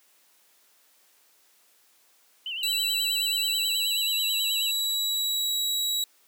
sine tone with vibrato, 2882 Hz, F#7, 46 cents flat, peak -30 dBFS, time 2.46-4.71 s, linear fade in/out 2 ms, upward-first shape sine, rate 9.3 Hz, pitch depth 130 cents each way
sawtooth tone with pitch glide, 3951 to 3883 Hz, B7 to B7, 0 to -30 cents, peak -22 dBFS, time 2.63-6.04 s, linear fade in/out 2 ms, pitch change -30 cents, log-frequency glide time 3.4-5.59 s
effects white hiss -62 dBFS RMS until 6.27 s + high-pass 300 Hz 12 dB/octave

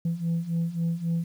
sine beating tone pair, 165.3 / 169 Hz, E3 / E3, +5 / +43 cents, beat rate 3.7 Hz, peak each -28 / -25 dBFS, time 0.05-1.24 s, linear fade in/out 5 ms, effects tanh soft clip ceiling -21 dBFS + 9-bit

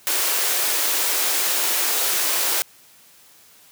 white high-pass noise, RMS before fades -21 dBFS, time 0.07-2.62 s, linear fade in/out 0 ms, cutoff 310 Hz, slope 48 dB/octave, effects white hiss -51 dBFS RMS until 3.71 s + high-pass 80 Hz 12 dB/octave

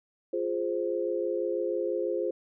sine chord, F minor, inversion none, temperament equal, 349.2 / 415.3 / 523.3 Hz, F4 / Ab4 / C5, 0 / 0 / 0 cents, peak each -31 / -32 / -31 dBFS, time 0.33-2.31 s, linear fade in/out 5 ms, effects none

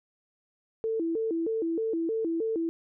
sine tone with vibrato, 384.3 Hz, G4, 34 cents flat, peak -26 dBFS, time 0.84-2.69 s, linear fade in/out 0 ms, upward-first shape square, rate 3.2 Hz, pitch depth 260 cents each way, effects none

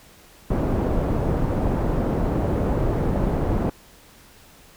pink low-pass noise, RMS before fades -22 dBFS, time 0.5-3.7 s, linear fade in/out 5 ms, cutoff 640 Hz, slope 12 dB/octave, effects pink hiss -50 dBFS RMS until 4.76 s

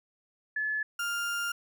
sine / 35% pulse tone pair in turn, 1721 / 1401.5 Hz, A6 / F6, -39 / +6 cents, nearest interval major third, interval 355 cents, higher first, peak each -28 dBFS, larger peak neither, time 0.56-0.83 / 0.99-1.52 s, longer second, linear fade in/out 5 ms, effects none

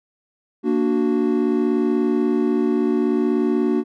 triangle chord, Bb augmented, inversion none, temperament equal, 233.1 / 293.7 / 370 Hz, Bb3 / D4 / F#4, 0 / 0 / 0 cents, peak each -19 dBFS, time 0.63-3.84 s, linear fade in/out 50 ms, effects none

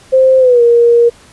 sine tone with pitch glide, 523.3 to 471.6 Hz, C5 to A#4, 0 to +20 cents, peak -4 dBFS, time 0.12-1.1 s, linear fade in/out 20 ms, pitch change -180 cents, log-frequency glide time 0.39-0.62 s, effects pink hiss -42 dBFS RMS until 1.32 s + resampled to 24000 Hz

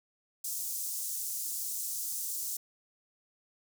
pink high-pass noise, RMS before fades -36 dBFS, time 0.44-2.57 s, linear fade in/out 5 ms, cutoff 6500 Hz, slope 24 dB/octave, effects none

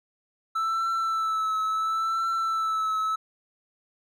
triangle tone with vibrato, 1318.5 Hz, E6, in tune, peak -22 dBFS, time 0.55-3.16 s, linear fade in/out 10 ms, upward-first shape triangle, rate 0.72 Hz, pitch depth 36 cents each way, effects none

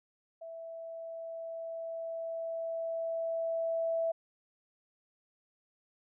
sine tone with level ramp, 659.3 Hz, E5, in tune, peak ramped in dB -42 to -28 dBFS, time 0.41-4.12 s, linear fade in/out 10 ms, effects none

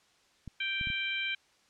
clicks, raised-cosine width 5 ms, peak -29 dBFS, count 4, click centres 0.477 / 0.812 / 0.872 / 0.902 s
harmonic tone, 784 Hz, G5, in tune, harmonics 2 / 3 / 4 / 5, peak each -38 / -33 / -36 / -44 dBFS, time 0.6-1.35 s, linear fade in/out 5 ms
effects white hiss -66 dBFS RMS until 1.69 s + low-pass 6000 Hz 12 dB/octave

